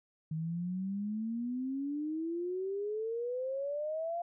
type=exponential sweep; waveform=sine; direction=up; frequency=155.56 to 698.5 Hz; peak=-33 dBFS; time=0.31-4.22 s; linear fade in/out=5 ms; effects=none